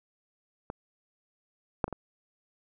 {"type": "clicks", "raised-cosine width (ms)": 1, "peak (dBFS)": [-21, -11, -25, -21], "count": 4, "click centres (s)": [0.701, 1.842, 1.88, 1.927], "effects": []}